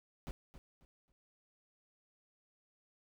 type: noise with echo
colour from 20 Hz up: brown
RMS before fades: -42 dBFS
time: 0.27-0.31 s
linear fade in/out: 0 ms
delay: 270 ms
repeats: 3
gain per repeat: -11 dB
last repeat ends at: 1.12 s
effects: none